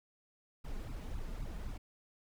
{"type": "noise with flanger", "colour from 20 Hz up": "brown", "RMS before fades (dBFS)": -41, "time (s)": [0.64, 1.78], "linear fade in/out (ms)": 10, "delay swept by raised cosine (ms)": [0.79, 4.89], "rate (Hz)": 3.8, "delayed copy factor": 1, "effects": []}